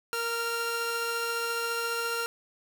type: tone pair together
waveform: sawtooth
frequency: 466.5 / 1385 Hz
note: A#4 / F6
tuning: +1 / -15 cents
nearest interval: octave + perfect fifth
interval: 1884 cents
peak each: -29 / -27 dBFS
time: 0.13-2.26 s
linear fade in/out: 0 ms
effects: none